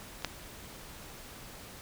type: clicks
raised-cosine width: 0.2 ms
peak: -29 / -13 dBFS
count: 2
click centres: 0.223 / 0.247 s
effects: pink hiss -48 dBFS RMS until 1.81 s